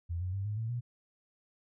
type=tone with pitch steps; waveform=sine; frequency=85.3 / 91.42 / 97.98 / 105.02 / 112.55 / 120.63 Hz; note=F2 / F#2 / G2 / G#2 / A2 / B2; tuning=-40 / -20 / 0 / +20 / +40 / -40 cents; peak=-32 dBFS; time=0.09-0.81 s; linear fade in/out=20 ms; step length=120 ms; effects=none